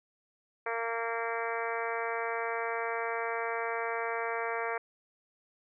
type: harmonic tone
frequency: 230 Hz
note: A#3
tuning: 23 cents flat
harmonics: 2 / 3 / 4 / 5 / 6 / 7 / 8 / 9 / 10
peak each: -36 / -38 / -39 / -40 / -41 / -41 / -42 / -43 / -43 dBFS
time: 0.66-4.78 s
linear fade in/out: 5 ms
effects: none